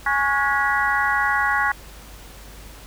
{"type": "harmonic tone with a mistuned harmonic", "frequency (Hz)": 277.2, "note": "C#4", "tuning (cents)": 0, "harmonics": [3, 4, 5, 6, 7], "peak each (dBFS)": [-24, -24, -24, -24, -24], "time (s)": [0.06, 1.72], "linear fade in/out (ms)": 5, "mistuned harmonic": 5, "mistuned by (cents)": 68, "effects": ["added 50 Hz sine -41 dBFS peak until 2.86 s", "pink hiss -44 dBFS RMS until 2.86 s"]}